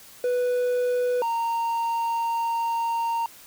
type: tone pair in turn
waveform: triangle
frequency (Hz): 493.9 / 924.3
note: B4 / A#5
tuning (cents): 0 / -15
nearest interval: major seventh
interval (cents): 1085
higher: second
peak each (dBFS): -19 / -21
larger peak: first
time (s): 0.24-1.22 / 1.22-3.26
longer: second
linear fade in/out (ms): 2
effects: white hiss -48 dBFS RMS until 3.46 s